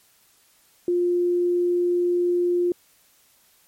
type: tone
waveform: sine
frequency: 352.2 Hz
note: F4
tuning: 15 cents sharp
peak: -18 dBFS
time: 0.88-2.72 s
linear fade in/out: 2 ms
effects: white hiss -59 dBFS RMS until 3.67 s + MP3 64 kbps